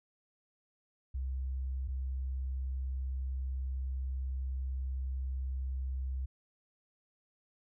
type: tone pair in turn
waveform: sine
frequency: 65.41 / 65.41 Hz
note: C2 / C2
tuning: 0 / 0 cents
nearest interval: unison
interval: 0 cents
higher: neither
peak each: -33 / -33 dBFS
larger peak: neither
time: 1.14-1.88 / 1.88-6.26 s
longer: second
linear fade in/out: 10 ms
effects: none